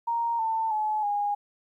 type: tone with pitch steps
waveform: sine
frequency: 932.3 / 893.3 / 855.9 / 820.1 Hz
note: A#5 / A5 / A5 / G#5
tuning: 0 / +26 / -48 / -22 cents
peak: -24 dBFS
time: 0.07-1.35 s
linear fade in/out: 10 ms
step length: 320 ms
effects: 11-bit